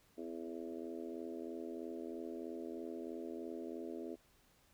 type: harmonic tone with a mistuned harmonic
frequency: 83.1 Hz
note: E2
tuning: 15 cents sharp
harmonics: 3 / 4 / 5 / 6 / 7 / 8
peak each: -48 / -46 / -48 / -55 / -54 / -55 dBFS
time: 0.17-4.16 s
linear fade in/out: 20 ms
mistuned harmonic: 3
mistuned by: +33 cents
effects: pink hiss -70 dBFS RMS until 4.73 s